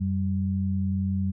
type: tone pair together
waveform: sine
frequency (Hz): 91.1 / 193.03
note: F#2 / G3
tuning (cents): -26 / -26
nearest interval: octave + minor second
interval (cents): 1300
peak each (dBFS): -26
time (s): 0-1.32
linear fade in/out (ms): 20
effects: none